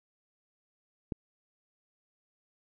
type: click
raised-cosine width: 3 ms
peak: -20 dBFS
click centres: 1.122 s
effects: none